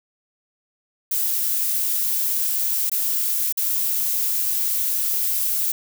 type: noise with dropouts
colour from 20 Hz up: violet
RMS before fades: -22 dBFS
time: 1.11-5.72 s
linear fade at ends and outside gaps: 5 ms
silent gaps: 2.897-2.916 / 3.525-3.572 s
effects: none